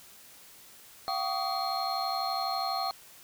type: tone cluster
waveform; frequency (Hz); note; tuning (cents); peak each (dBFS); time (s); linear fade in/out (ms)
triangle; 693 / 765 / 1131 / 1244 / 4242; F5 / G5 / C#6 / D#6 / C8; -14 / -42 / +34 / -1 / +23; -34 / -31 / -35 / -36 / -34; 1.08-2.91; 0
effects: white hiss -53 dBFS RMS until 3.23 s